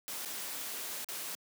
white noise with dropouts, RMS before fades -40 dBFS, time 0.08-1.35 s, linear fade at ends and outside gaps 0 ms, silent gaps 0.25-0.257 / 1.045-1.087 s, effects high-pass 200 Hz 12 dB/octave

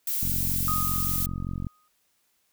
violet noise, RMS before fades -28 dBFS, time 0.07-1.26 s, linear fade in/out 2 ms
click train, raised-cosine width 5 ms, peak -20 dBFS, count 66, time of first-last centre 0.23-1.668 s, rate 45.2 Hz
sine tone with exponential decay, 1244.5 Hz, D#6, in tune, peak -25 dBFS, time 0.68-1.88 s, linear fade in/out 1 ms, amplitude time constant 260 ms
effects white hiss -70 dBFS RMS until 2.52 s

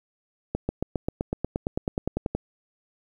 accelerating click train, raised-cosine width 2 ms, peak -12 dBFS, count 17, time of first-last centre 0.55-2.35 s, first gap 140 ms, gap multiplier 0.97, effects 9-bit

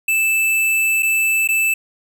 square tone with dropouts, 2637 Hz, E7, in tune, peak -15 dBFS, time 0.08-1.74 s, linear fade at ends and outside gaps 5 ms, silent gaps 1.025-1.029 / 1.476-1.487 s, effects none

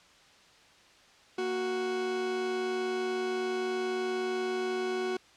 40% pulse tone pair together, 233.1 / 370 Hz, A#3 / F#4, 0 / 0 cents, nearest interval minor sixth, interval 800 cents, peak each -39 / -29 dBFS, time 1.38-5.17 s, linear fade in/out 5 ms, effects white hiss -58 dBFS RMS until 5.36 s + low-pass 5000 Hz 12 dB/octave

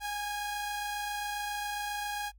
sawtooth tone pair together, 826 / 1624.6 Hz, G#5 / G#6, -10 / -39 cents, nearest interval octave, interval 1171 cents, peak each -30 / -39 dBFS, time 0-2.32 s, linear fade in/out 50 ms, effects noise-tail reverb RT60 0.1 s tail -24 dB re dry + added 50 Hz sine -54 dBFS peak until 2.38 s

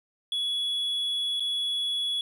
sine tone with dropouts, 3380 Hz, G#7, 30 cents sharp, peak -23 dBFS, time 0.32-2.21 s, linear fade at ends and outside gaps 2 ms, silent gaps 1.398-1.404 s, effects tanh soft clip ceiling -25 dBFS + 10-bit

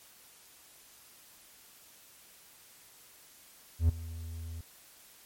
triangle tone with ADSR envelope, 82.41 Hz, E2, in tune, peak -17 dBFS, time 3.79-4.61 s, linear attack 100 ms, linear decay 11 ms, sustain -19 dB, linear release 4 ms, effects white hiss -57 dBFS RMS until 5.25 s + MP3 64 kbps

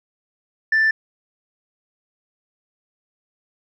sine tone, 1768 Hz, A6, 8 cents sharp, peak -12 dBFS, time 0.72-0.91 s, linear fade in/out 5 ms, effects tanh soft clip ceiling -12 dBFS

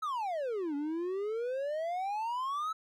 triangle exponential two-way sweep, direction down then up, 1318.5 to 281.1 to 1318.5 Hz, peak -30 dBFS, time 0.02-2.73 s, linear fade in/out 10 ms, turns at 0.75 s, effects none

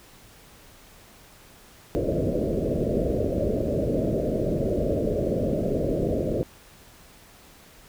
white low-pass noise, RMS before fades -25 dBFS, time 1.95-6.43 s, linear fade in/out 0 ms, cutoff 630 Hz, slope 96 dB/octave, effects pink hiss -51 dBFS RMS until 7.88 s

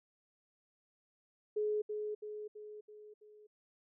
sine tone with echo, 422.8 Hz, G#4, 31 cents sharp, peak -31 dBFS, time 1.56-1.82 s, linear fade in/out 10 ms, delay 330 ms, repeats 5, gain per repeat -5 dB, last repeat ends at 3.47 s, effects none

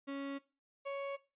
35% pulse tone pair in turn, 277.2 / 556 Hz, C#4 / C#5, 0 / +5 cents, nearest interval octave, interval 1205 cents, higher second, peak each -37 / -36 dBFS, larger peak second, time 0.07-0.39 / 0.85-1.17 s, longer neither, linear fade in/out 20 ms, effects noise-tail reverb RT60 0.3 s tail -18 dB re dry + resampled to 8000 Hz

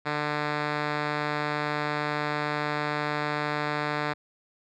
5% pulse tone with low-pass filter, 148.9 Hz, D3, 24 cents sharp, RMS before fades -29 dBFS, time 0.05-4.14 s, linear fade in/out 20 ms, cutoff 3100 Hz, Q 1.3, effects none

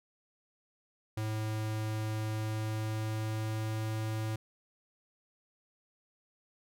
square tone with pitch glide, 108.7 to 109.58 Hz, A2 to A2, -21 to -7 cents, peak -33 dBFS, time 1.17-4.36 s, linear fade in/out 5 ms, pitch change +14 cents, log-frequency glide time 2.26-3.89 s, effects none

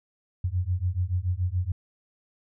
sine beating tone pair, 87.2 / 94.2 Hz, F2 / F#2, -2 / +32 cents, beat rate 7 Hz, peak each -27 dBFS, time 0.44-1.72 s, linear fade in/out 5 ms, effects none

